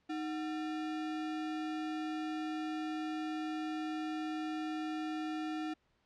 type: tone with sample-and-hold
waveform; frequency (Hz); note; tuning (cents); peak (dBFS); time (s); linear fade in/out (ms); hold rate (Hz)
sine; 311.1; D#4; 0; -35; 0.09-5.74; 10; 1050
effects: pink hiss -75 dBFS RMS until 6.05 s + low-pass 4000 Hz 12 dB/octave